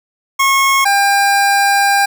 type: tone pair in turn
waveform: 25% pulse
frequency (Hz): 1089 / 799.3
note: C#6 / G5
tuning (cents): -31 / +33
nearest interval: perfect fourth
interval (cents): 536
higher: first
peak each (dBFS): -6 / -6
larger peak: neither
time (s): 0.39-0.85 / 0.85-2.06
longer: second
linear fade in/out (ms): 10
effects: none